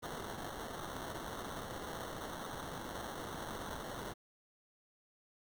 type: noise with sample-and-hold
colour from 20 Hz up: violet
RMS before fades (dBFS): -44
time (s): 0.02-4.14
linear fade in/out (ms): 20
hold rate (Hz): 2450
effects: none